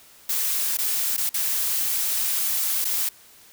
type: noise with dropouts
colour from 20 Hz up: blue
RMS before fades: -24 dBFS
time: 0.29-3.09 s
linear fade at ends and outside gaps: 5 ms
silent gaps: 0.772-0.785 / 1.167-1.177 / 1.293-1.341 / 2.845-2.851 s
effects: white hiss -51 dBFS RMS until 3.52 s